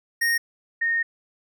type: tone pair in turn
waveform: square / sine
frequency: 1857 / 1844.2 Hz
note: A#6 / A#6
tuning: -7 / -19 cents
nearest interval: unison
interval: 12 cents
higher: first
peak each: -20 dBFS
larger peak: neither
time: 0.21-0.38 / 0.81-1.03 s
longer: second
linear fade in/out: 10 ms
effects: none